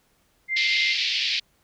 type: tone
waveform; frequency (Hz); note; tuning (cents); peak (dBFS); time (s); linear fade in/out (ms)
sine; 2093; C7; 0; -22; 0.48-0.96; 50
type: band-pass noise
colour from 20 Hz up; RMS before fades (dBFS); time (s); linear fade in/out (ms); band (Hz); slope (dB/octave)
white; -25; 0.56-1.4; 10; 2100 to 4800; 48
effects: pink hiss -65 dBFS RMS until 1.63 s